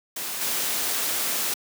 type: noise with level steps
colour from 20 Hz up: white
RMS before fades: -31 / -26 dBFS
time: 0.16-1.54 s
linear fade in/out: 5 ms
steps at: 0.41 s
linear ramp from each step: 5 ms
effects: high-pass 200 Hz 12 dB/octave